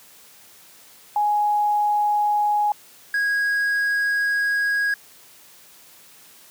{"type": "tone pair in turn", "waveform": ["sine", "triangle"], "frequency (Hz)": [833, 1647.8], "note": ["G#5", "G#6"], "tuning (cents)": [5, -14], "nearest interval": "octave", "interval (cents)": 1181, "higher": "second", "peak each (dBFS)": -17, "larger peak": "neither", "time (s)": [[1.16, 2.72], [3.14, 4.94]], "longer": "second", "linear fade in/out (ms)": 2, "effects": ["white hiss -49 dBFS RMS until 6.5 s", "high-pass 100 Hz 12 dB/octave"]}